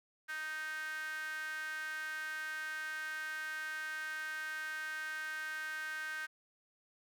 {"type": "tone with high-pass filter", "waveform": "sawtooth", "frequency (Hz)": 311.1, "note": "D#4", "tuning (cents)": 0, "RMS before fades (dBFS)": -41, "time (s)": [0.28, 6.27], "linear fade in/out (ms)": 20, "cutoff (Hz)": 1600, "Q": 7.9, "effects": []}